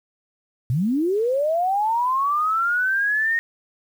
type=linear sweep; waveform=sine; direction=up; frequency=111.3 to 1864.7 Hz; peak=-18 dBFS; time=0.7-3.39 s; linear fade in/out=0 ms; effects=8-bit